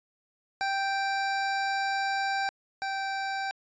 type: tone pair in turn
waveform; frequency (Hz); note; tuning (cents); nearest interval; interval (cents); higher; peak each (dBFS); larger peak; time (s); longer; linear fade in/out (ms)
25% pulse; 784 / 779.9; G5 / G5; 0 / -9; unison; 9; first; -23 / -26; first; 0.61-2.49 / 2.82-3.51; first; 0
effects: resampled to 16000 Hz